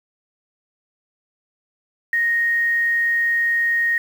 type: tone with quantisation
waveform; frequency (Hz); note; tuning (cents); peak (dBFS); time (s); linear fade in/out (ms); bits
sine; 1864.7; A#6; 0; -16; 2.13-3.98; 2; 7
effects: none